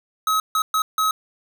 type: tone bursts at uneven times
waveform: square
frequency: 1279 Hz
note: D#6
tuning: 47 cents sharp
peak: -18 dBFS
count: 4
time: 0.27-0.4 / 0.55-0.62 / 0.74-0.82 / 0.98-1.11 s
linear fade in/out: 2 ms
effects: none